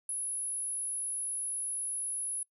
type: tone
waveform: sine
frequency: 10548 Hz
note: E9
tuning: in tune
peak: -32 dBFS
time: 0.09-2.43 s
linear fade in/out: 2 ms
effects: noise-tail reverb RT60 0.1 s tail -24 dB re dry